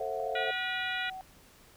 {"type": "chord", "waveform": "sine", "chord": "F# half-diminished seventh", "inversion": "first", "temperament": "just", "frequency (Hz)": [444, 532.8, 666, 740], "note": ["A4", "C5", "E5", "F#5"], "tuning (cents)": [16, 31, 18, 0], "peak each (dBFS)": -37, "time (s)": [0, 0.51], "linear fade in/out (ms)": 5}
{"type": "tone with pitch glide", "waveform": "sine", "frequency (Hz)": [698.5, 753], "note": ["F5", "F#5"], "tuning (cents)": [0, 30], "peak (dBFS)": -39, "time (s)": [0.2, 1.21], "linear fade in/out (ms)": 0, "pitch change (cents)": 130, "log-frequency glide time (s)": [0.35, 0.41]}
{"type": "harmonic tone", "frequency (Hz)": 483.9, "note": "B4", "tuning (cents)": -35, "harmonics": [3, 4, 5, 6, 7, 8], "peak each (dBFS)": [-35, -37, -39, -41, -42, -43], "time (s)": [0.35, 1.1], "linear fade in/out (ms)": 5}
{"effects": ["pink hiss -58 dBFS RMS until 1.76 s"]}